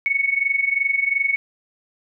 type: tone with amplitude modulation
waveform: sine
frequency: 2217 Hz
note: C#7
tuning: in tune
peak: -14 dBFS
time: 0.06-1.36 s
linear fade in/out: 0 ms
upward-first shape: sine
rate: 22.8 Hz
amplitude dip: 80%
effects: none